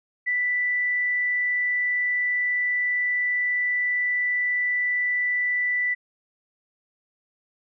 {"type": "tone", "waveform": "sine", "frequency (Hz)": 1977, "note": "B6", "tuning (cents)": 1, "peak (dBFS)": -21, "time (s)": [0.26, 5.95], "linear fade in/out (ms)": 20, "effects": []}